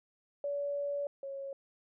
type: tone pair in turn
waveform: sine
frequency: 571 / 549.4 Hz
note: D5 / C#5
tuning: -49 / -16 cents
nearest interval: minor second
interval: 67 cents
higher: first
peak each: -32 / -38 dBFS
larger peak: first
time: 0.44-1.07 / 1.23-1.53 s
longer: first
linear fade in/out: 2 ms
effects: none